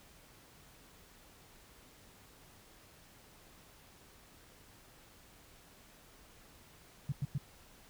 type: tone bursts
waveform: sine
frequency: 140 Hz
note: C#3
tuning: 18 cents sharp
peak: -31 dBFS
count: 3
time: 7.09-7.38 s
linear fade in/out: 5 ms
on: 32 ms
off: 97 ms
effects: pink hiss -60 dBFS RMS until 7.89 s